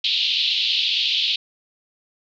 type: band-pass noise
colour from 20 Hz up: white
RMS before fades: -21 dBFS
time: 0.04-1.36 s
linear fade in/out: 5 ms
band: 2800 to 4100 Hz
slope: 48 dB/octave
effects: none